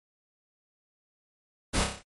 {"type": "noise with echo", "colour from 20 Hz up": "pink", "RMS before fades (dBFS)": -27, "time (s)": [1.73, 1.85], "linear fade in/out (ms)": 20, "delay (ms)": 30, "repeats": 6, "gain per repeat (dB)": -4, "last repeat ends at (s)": 2.03, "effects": ["MP3 48 kbps"]}